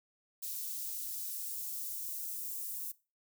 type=noise with high-pass filter sweep; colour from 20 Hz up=blue; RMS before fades=-40 dBFS; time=0.42-2.92 s; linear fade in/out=10 ms; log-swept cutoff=4500 to 8000 Hz; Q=0.75; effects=noise-tail reverb RT60 0.3 s tail -20 dB re dry